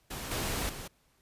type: noise with level steps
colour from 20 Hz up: pink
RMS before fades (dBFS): -39 / -33 / -42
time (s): 0.1-0.88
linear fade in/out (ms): 10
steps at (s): 0.31 / 0.69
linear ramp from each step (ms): 5
effects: pink hiss -69 dBFS RMS until 1.21 s + resampled to 32000 Hz